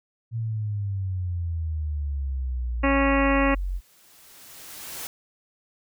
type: exponential sweep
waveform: sine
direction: down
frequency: 116.54 to 44.22 Hz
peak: -25 dBFS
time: 0.31-3.81 s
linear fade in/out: 50 ms
type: harmonic tone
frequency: 275.6 Hz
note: C#4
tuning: 10 cents flat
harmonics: 1 / 2 / 3 / 4 / 5 / 6 / 7 / 8 / 9 / 10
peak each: -22 / -25 / -31 / -27 / -34 / -35 / -29 / -34 / -33 / -34 dBFS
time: 2.83-3.55 s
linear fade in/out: 10 ms
type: noise with exponential growth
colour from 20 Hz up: white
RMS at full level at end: -34 dBFS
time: 3.13-5.07 s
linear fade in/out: 1 ms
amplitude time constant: 420 ms
effects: none